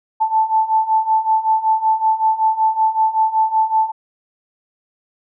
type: beating tone pair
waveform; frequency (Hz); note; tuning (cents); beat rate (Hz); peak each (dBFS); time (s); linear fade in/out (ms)
sine; 876 / 881.3; A5 / A5; -8 / +3; 5.3; -18 / -15; 0.2-3.92; 20
effects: none